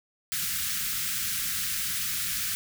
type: band-stop noise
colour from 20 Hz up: white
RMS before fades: -30 dBFS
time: 0.32-2.55 s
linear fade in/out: 0 ms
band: 220 to 1300 Hz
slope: 48 dB/octave
effects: none